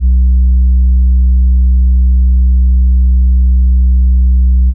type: tone with tanh clipping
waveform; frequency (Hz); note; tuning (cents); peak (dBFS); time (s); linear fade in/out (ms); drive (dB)
sine; 62.7; B1; +27; -5; 0-4.74; 50; 2
effects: none